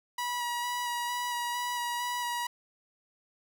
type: tone with vibrato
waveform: sawtooth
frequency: 968 Hz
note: B5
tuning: 35 cents flat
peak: -27 dBFS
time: 0.18-2.47 s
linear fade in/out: 5 ms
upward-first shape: square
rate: 2.2 Hz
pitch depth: 13 cents each way
effects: none